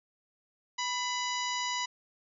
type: harmonic tone with a mistuned harmonic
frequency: 984 Hz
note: B5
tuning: 7 cents flat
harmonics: 1 / 2 / 3 / 4 / 5 / 6 / 7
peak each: -34 / -37 / -39 / -40 / -41 / -42 / -42 dBFS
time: 0.78-1.86 s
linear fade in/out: 10 ms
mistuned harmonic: 2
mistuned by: +38 cents
effects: none